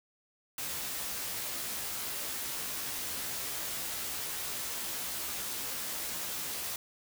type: noise with comb filter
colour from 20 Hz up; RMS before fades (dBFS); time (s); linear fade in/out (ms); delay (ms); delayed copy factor
white; -37; 0.58-6.76; 2; 15; +0.65
effects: none